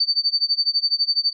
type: tone with tremolo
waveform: sine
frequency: 4574 Hz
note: D8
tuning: 47 cents flat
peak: -14 dBFS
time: 0-1.33 s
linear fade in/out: 5 ms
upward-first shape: sine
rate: 12 Hz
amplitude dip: 95%
effects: none